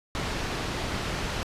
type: low-pass noise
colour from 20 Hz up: pink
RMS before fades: -31 dBFS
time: 0.15-1.43 s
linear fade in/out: 0 ms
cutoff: 5000 Hz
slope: 12 dB/octave
effects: resampled to 32000 Hz